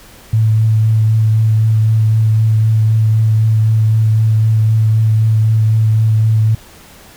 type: tone with vibrato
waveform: sine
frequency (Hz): 110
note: A2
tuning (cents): 0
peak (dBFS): -8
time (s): 0.33-6.55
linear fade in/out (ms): 5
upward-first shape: triangle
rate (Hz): 3.9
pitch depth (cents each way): 16
effects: pink hiss -40 dBFS RMS until 7.16 s